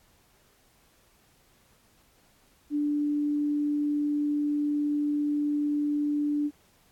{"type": "tone", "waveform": "sine", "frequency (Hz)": 293.7, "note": "D4", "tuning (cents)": 0, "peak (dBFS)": -24, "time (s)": [2.7, 6.51], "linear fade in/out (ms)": 50, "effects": ["pink hiss -63 dBFS RMS until 6.91 s", "AAC 64 kbps"]}